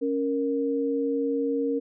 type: tone pair together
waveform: sine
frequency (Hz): 277.2 / 466.2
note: C#4 / A#4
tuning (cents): 0 / 0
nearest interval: major sixth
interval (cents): 900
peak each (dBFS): -26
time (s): 0.01-1.8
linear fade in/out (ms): 20
effects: none